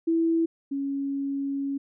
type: tone pair in turn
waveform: sine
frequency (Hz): 329.6 / 277.2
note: E4 / C#4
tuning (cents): 0 / 0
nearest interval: minor third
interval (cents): 300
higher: first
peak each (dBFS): -20 / -26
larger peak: first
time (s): 0.07-0.46 / 0.71-1.78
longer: second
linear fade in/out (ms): 10
effects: none